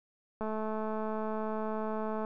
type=click train; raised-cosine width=1 ms; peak=-23 dBFS; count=400; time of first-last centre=0.41-2.249 s; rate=217 Hz; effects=none